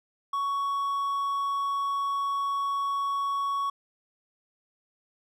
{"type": "tone", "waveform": "triangle", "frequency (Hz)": 1116, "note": "C#6", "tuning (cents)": 11, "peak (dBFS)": -24, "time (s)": [0.33, 3.7], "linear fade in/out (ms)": 5, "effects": []}